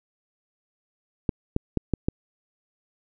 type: clicks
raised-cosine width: 3 ms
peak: -9 dBFS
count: 5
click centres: 1.292 / 1.564 / 1.773 / 1.937 / 2.085 s
effects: none